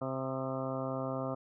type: harmonic tone with a mistuned harmonic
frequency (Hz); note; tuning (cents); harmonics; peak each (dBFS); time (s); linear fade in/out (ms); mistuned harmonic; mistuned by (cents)
132; C3; +16; 1 / 2 / 3 / 4 / 5 / 6 / 7 / 8 / 9 / 10; -40 / -39 / -45 / -39 / -40 / -48 / -49 / -47 / -44 / -51; 0.01-1.35; 10; 9; +38
effects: none